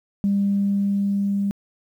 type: tone with level ramp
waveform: sine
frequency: 199.7 Hz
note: G3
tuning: 32 cents sharp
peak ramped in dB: -16 to -19 dBFS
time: 0.24-1.51 s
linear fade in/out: 0 ms
effects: tanh soft clip ceiling -12 dBFS + 9-bit